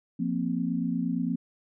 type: chord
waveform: sine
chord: F suspended fourth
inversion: none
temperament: equal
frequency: 174.61 / 233.1 / 261.6 Hz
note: F3 / Bb3 / C4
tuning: 0 / 0 / 0 cents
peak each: -30 dBFS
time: 0.19-1.36 s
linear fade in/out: 10 ms
effects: none